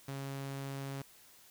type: tone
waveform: sawtooth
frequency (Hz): 137.3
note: C#3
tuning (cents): -16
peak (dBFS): -35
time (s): 0.08-1.02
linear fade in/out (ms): 5
effects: white hiss -60 dBFS RMS until 1.5 s